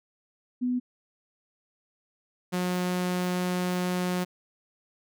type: tone pair in turn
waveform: sine / sawtooth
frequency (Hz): 248.5 / 180.41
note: B3 / F#3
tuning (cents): +11 / -43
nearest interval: tritone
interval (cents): 554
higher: first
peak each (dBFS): -24 / -22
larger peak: second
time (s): 0.61-0.8 / 2.52-4.25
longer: second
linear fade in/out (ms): 20
effects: none